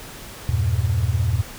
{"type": "chord", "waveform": "sine", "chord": "E diminished", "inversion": "none", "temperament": "just", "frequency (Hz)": [82.41, 98.89, 118.67], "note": ["E2", "G2", "Bb2"], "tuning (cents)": [0, 16, 31], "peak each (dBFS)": -22, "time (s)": [0.49, 1.42], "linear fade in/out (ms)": 0, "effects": ["pink hiss -38 dBFS RMS until 1.58 s"]}